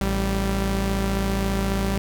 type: tone pair together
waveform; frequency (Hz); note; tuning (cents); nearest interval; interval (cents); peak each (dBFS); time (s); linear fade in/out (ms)
sawtooth; 54.7 / 195.1; A1 / G3; -9 / -8; octave + minor seventh; 2201; -20; 0.01-1.98; 0
effects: none